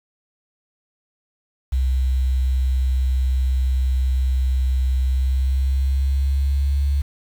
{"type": "tone with pitch glide", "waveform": "sine", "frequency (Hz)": [64.7, 70.15], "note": ["C2", "C#2"], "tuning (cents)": [-19, 21], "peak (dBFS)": -16, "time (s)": [1.72, 7.02], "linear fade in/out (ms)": 10, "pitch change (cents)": 140, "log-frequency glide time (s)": [5.02, 6.87], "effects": ["7-bit"]}